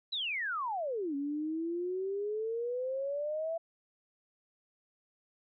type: exponential two-way sweep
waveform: sine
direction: down then up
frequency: 4049 to 277.2 to 669 Hz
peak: -32 dBFS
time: 0.12-3.58 s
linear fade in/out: 10 ms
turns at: 1.15 s
effects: none